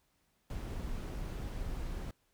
brown noise, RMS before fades -39 dBFS, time 0.5-2.11 s, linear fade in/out 2 ms, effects pink hiss -75 dBFS RMS until 2.33 s

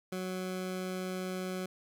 20% pulse tone, 185 Hz, F#3, in tune, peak -30 dBFS, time 0.12-1.66 s, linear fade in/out 5 ms, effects none

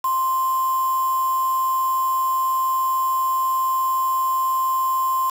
sine tone with quantisation, 1046.5 Hz, C6, in tune, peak -18 dBFS, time 0.04-5.3 s, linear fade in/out 5 ms, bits 5, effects none

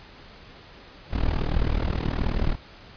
brown noise with amplitude modulation, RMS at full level -20 dBFS, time 1.1-2.57 s, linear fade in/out 50 ms, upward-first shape sine, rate 38.8 Hz, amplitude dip 90%, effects pink hiss -47 dBFS RMS until 2.96 s + resampled to 11025 Hz

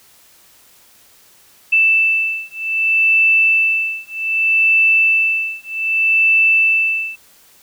sine beating tone pair, 2648 / 2648.64 Hz, E7 / E7, +7 / +8 cents, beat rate 0.64 Hz, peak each -15 dBFS, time 1.72-7.16 s, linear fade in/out 10 ms, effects white hiss -49 dBFS RMS until 7.62 s

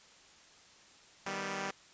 5% pulse chord, Eb augmented, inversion none, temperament equal with one note detuned, 156.28 / 196 / 246.9 Hz, Eb3 / G3 / B3, +8 / 0 / 0 cents, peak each -32 / -26 / -32 dBFS, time 1.26-1.71 s, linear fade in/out 5 ms, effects white hiss -59 dBFS RMS until 1.93 s + resampled to 16000 Hz

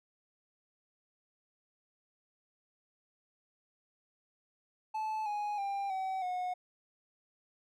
triangle tone with pitch steps, 869 / 831.2 / 795 / 760.5 / 727.4 Hz, A5 / G#5 / G5 / F#5 / F#5, -22 / +1 / +24 / +47 / -30 cents, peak -31 dBFS, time 4.94-6.54 s, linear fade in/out 10 ms, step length 320 ms, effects none

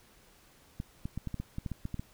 clicks, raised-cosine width 5 ms, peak -23 dBFS, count 12, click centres 0.801 / 1.055 / 1.176 / 1.273 / 1.343 / 1.4 / 1.584 / 1.662 / 1.717 / 1.854 / 1.943 / 1.995 s, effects pink hiss -61 dBFS RMS until 2.13 s

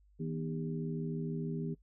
harmonic tone with a mistuned harmonic, 80.1 Hz, E2, 49 cents flat, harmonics 2 / 3 / 4 / 5, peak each -36 / -40 / -47 / -43 dBFS, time 0.19-1.75 s, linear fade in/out 20 ms, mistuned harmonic 4, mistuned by -75 cents, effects noise-tail reverb RT60 0.1 s tail -22 dB re dry + added 50 Hz sine -62 dBFS peak until 1.82 s

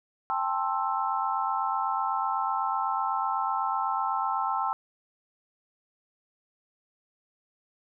sine chord, A minor seventh, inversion third, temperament just, 792 / 880 / 1056 / 1320 Hz, G5 / A5 / C6 / E6, +18 / 0 / +16 / +2 cents, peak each -31 dBFS, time 0.3-4.73 s, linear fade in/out 0 ms, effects none

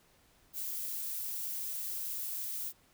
violet noise, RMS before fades -38 dBFS, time 0.53-2.73 s, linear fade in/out 50 ms, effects pink hiss -66 dBFS RMS until 2.93 s

